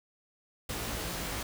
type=noise with comb filter; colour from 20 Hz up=pink; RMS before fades=-36 dBFS; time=0.69-1.43 s; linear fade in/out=5 ms; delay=18 ms; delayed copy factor=+1; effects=none